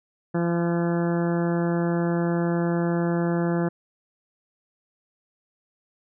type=harmonic tone with a mistuned harmonic; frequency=171 Hz; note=F3; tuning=36 cents flat; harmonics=1 / 2 / 3 / 4 / 5 / 6 / 7 / 8 / 9 / 10; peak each=-23 / -26 / -31 / -34 / -38 / -41 / -42 / -41 / -41 / -41 dBFS; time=0.34-3.69 s; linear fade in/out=10 ms; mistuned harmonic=9; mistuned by=-22 cents; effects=none